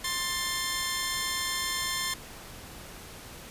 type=tone pair together; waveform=10% pulse; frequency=1053 / 1771 Hz; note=C6 / A6; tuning=+11 / +11 cents; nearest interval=major sixth; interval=900 cents; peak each=-23 dBFS; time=0.04-2.14 s; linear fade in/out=5 ms; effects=pink hiss -45 dBFS RMS until 3.5 s + resampled to 32000 Hz